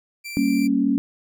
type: tone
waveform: sawtooth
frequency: 2349 Hz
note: D7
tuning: in tune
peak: -28 dBFS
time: 0.24-0.68 s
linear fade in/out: 20 ms
type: chord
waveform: sine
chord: G diminished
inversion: none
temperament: equal with one note detuned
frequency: 197.13 / 233.1 / 277.2 Hz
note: G3 / Bb3 / Db4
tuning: +10 / 0 / 0 cents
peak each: -25 / -22 / -19 dBFS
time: 0.37-0.98 s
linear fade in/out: 0 ms
effects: none